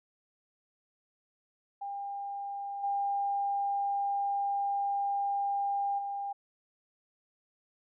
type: tone with level steps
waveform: sine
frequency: 801 Hz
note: G5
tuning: 37 cents sharp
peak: -35 / -28 / -33 dBFS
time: 1.81-6.33 s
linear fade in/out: 10 ms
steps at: 2.83 / 5.98 s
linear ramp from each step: 10 ms
effects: none